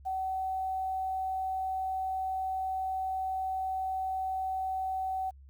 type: tone with quantisation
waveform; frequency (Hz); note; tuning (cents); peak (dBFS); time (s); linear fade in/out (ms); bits
sine; 758; F#5; +42; -30; 0.05-5.31; 20; 10
effects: added 68 Hz sine -50 dBFS peak until 5.49 s